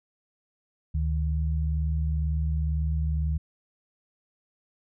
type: tone pair together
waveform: sine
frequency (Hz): 73.53 / 155.6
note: D2 / D#3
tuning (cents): +3 / 0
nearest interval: octave + minor second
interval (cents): 1297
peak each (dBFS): -24 / -31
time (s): 0.94-3.38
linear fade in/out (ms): 10
effects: none